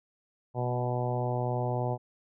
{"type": "harmonic tone with a mistuned harmonic", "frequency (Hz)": 123.47, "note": "B2", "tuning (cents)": 0, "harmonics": [1, 2, 3, 4, 5, 6, 7, 8], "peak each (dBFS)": [-30, -40, -37, -37, -36, -37, -38, -45], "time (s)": [0.54, 1.98], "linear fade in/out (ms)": 50, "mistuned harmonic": 2, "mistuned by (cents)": -16, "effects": []}